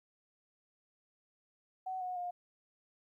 sine tone with pitch steps, 750 / 730.3 / 711.2 Hz, F#5 / F#5 / F5, +23 / -23 / +31 cents, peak -36 dBFS, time 1.86-2.31 s, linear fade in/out 10 ms, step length 150 ms, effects 13-bit

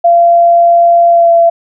sine tone with pitch glide, 686 to 676.6 Hz, F5 to E5, -31 to +45 cents, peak -3 dBFS, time 0.04-1.5 s, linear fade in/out 10 ms, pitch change -24 cents, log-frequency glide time 1.09-1.32 s, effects none

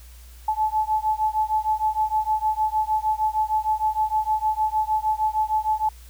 sine beating tone pair, 861 / 867.5 Hz, A5 / A5, -38 / -25 cents, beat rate 6.5 Hz, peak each -23 / -23 dBFS, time 0.48-5.89 s, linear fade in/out 5 ms, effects added 60 Hz sine -42 dBFS peak until 6.09 s + white hiss -52 dBFS RMS until 6.09 s

